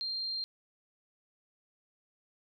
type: tone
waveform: sine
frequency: 4186 Hz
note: C8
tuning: in tune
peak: -33 dBFS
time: 0.01-0.44 s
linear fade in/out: 0 ms
effects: none

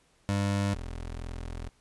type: tone pair in turn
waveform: 25% pulse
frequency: 100 / 42.04 Hz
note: G2 / E1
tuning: +35 / +35 cents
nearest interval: octave + minor third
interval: 1500 cents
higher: first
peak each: -22 / -32 dBFS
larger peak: first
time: 0.29-0.74 / 0.74-1.69 s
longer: second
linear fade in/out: 0 ms
effects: pink hiss -66 dBFS RMS until 1.8 s + resampled to 24000 Hz

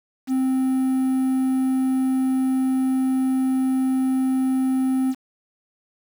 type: tone with quantisation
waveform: triangle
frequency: 261.6 Hz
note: C4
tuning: in tune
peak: -16 dBFS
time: 0.27-5.15 s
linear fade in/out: 50 ms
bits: 7
effects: none

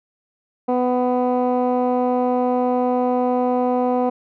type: tone with low-pass filter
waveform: 15% pulse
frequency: 249.4 Hz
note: B3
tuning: 17 cents sharp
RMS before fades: -19 dBFS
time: 0.68-4.1 s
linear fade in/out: 10 ms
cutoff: 760 Hz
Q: 1.2
effects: none

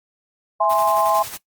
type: chord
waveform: sine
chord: E augmented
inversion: none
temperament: equal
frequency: 659.3 / 830.6 / 1046.5 Hz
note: E5 / G#5 / B#5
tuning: 0 / 0 / 0 cents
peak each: -19 dBFS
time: 0.6-1.23 s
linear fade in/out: 10 ms
type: noise with tremolo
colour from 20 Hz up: white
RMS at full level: -31 dBFS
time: 0.69-1.38 s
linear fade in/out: 20 ms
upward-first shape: square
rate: 11 Hz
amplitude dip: 45%
effects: noise-tail reverb RT60 0.1 s tail -17 dB re dry + Opus 32 kbps

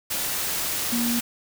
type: tone in noise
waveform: sine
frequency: 236.6 Hz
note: A#3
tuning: 26 cents sharp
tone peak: -23 dBFS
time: 0.92-1.2 s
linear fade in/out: 10 ms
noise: white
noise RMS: -27 dBFS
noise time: 0.1-1.21 s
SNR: +1 dB
effects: none

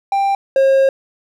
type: tone pair in turn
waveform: triangle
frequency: 790 / 538.6 Hz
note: G5 / C#5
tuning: +13 / -50 cents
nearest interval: perfect fifth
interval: 663 cents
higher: first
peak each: -11 / -7 dBFS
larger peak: second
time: 0.12-0.35 / 0.56-0.89 s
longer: second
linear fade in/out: 2 ms
effects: none

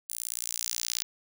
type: tone with high-pass filter sweep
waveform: sawtooth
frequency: 58.6 Hz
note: A#1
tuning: 10 cents sharp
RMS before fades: -34 dBFS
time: 0.09-1.03 s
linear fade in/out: 0 ms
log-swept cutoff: 9900 to 4800 Hz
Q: 1.4
effects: none

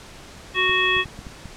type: harmonic tone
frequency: 370.3 Hz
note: F#4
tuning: 1 cent sharp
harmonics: 1 / 3 / 5 / 7 / 9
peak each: -27 / -25 / -22 / -22 / -24 dBFS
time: 0.54-1.05 s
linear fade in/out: 50 ms
type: clicks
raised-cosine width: 5 ms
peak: -24 dBFS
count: 6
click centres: 0.695 / 0.967 / 1.058 / 1.191 / 1.268 / 1.457 s
effects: pink hiss -42 dBFS RMS until 1.56 s + low-pass 8000 Hz 12 dB/octave

